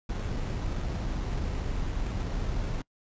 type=noise with sample-and-hold; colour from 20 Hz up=brown; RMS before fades=-31 dBFS; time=0.09-2.82 s; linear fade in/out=5 ms; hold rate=4900 Hz; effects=noise-tail reverb RT60 0.1 s tail -24 dB re dry + resampled to 16000 Hz